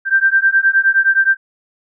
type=beating tone pair; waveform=sine; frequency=1568 / 1577.6 Hz; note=G6 / G6; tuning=0 / +11 cents; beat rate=9.6 Hz; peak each=-13 dBFS; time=0.05-1.37 s; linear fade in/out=50 ms; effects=none